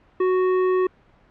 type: tone with hard clipping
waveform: triangle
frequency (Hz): 370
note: F#4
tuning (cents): 0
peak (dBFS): -19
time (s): 0.2-0.87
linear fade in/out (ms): 5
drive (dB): 16
effects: pink hiss -56 dBFS RMS until 1.3 s + low-pass 2000 Hz 12 dB/octave